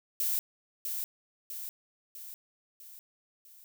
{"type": "noise with echo", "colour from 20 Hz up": "violet", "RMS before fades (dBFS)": -30, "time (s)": [0.2, 0.39], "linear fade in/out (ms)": 0, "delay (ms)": 650, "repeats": 5, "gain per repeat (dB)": -5, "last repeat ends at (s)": 3.64, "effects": []}